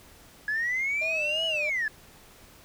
sine linear two-way sweep, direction up then down, 1678 to 2960 to 1678 Hz, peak -24 dBFS, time 0.48-1.88 s, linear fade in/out 2 ms, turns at 1.46 s
sine tone with vibrato, 622.3 Hz, D#5, in tune, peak -30 dBFS, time 1.01-1.7 s, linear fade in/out 10 ms, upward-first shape sine, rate 2.9 Hz, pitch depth 81 cents each way
effects tanh soft clip ceiling -22 dBFS + pink hiss -53 dBFS RMS until 2.64 s

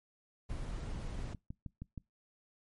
brown noise, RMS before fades -40 dBFS, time 0.49-1.34 s, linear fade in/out 10 ms
click train, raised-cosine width 5 ms, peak -30 dBFS, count 6, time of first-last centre 1.19-1.977 s, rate 6.35 Hz
effects noise-tail reverb RT60 0.2 s tail -24 dB re dry + MP3 48 kbps

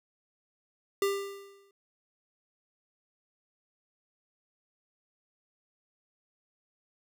square tone with exponential decay, 397.1 Hz, G4, 22 cents sharp, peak -24 dBFS, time 1.02-1.71 s, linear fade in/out 2 ms, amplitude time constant 150 ms, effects none

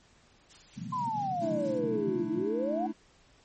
blue noise with tremolo, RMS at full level -47 dBFS, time 0.49-1.81 s, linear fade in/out 20 ms, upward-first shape triangle, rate 4.4 Hz, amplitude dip 60%
pink band-pass noise, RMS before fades -40 dBFS, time 0.76-2.45 s, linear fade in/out 20 ms, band 120 to 260 Hz, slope 96 dB/octave
sine exponential two-way sweep, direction down then up, 1046.5 to 318.8 to 763 Hz, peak -29 dBFS, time 0.92-2.87 s, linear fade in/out 10 ms, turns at 2.31 s
triangle chord, A suspended fourth, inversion none, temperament equal with one note detuned, 220 / 298.8 / 329.6 Hz, A3 / D4 / E4, 0 / +30 / 0 cents, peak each -34 dBFS, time 1.41-2.93 s, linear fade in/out 20 ms
effects pink hiss -62 dBFS RMS until 3.44 s + MP3 32 kbps

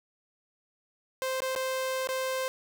sawtooth tone with dropouts, 522 Hz, C5, 4 cents flat, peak -25 dBFS, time 1.22-2.48 s, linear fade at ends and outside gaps 0 ms, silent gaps 1.404-1.42 / 1.551-1.561 / 2.072-2.089 s, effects none

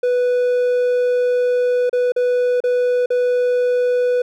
triangle tone with dropouts, 493.9 Hz, B4, in tune, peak -12 dBFS, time 0.03-4.22 s, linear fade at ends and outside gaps 5 ms, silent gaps 1.896-1.929 / 2.121-2.162 / 2.604-2.638 / 3.06-3.103 s, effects none

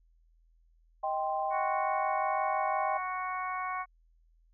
sine chord, C minor, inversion first, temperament just, 627.9 / 784.9 / 1046.5 Hz, Eb5 / G5 / C6, +16 / +2 / 0 cents, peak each -35 / -31 / -36 dBFS, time 1.03-2.98 s, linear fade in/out 10 ms
harmonic tone, 369.5 Hz, F#4, 2 cents flat, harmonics 2 / 3 / 4 / 5 / 6, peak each -38 / -34 / -43 / -47 / -42 dBFS, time 1.5-3.86 s, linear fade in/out 50 ms
effects added 41 Hz sine -62 dBFS peak until 4.53 s

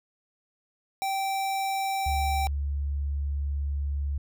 square tone, 778 Hz, G5, 13 cents flat, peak -27 dBFS, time 1.02-2.47 s, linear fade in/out 0 ms
sine tone with pitch glide, 71.6 to 70.94 Hz, D2 to C#2, -43 to +41 cents, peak -26 dBFS, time 2.06-4.18 s, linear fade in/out 5 ms, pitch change -16 cents, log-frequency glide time 2.34-2.47 s
effects none

